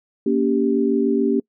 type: chord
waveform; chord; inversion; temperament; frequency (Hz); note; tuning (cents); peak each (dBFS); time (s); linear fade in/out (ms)
sine; G diminished; first; just; 235.2 / 282.2 / 392; Bb3 / Db4 / G4; +16 / +31 / 0; -20; 0.26-1.4; 5
effects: noise-tail reverb RT60 0.1 s tail -25 dB re dry